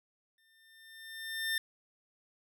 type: tone with exponential growth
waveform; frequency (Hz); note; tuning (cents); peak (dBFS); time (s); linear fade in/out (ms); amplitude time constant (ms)
25% pulse; 1800; A6; +39; -25; 0.38-1.58; 2; 260
effects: none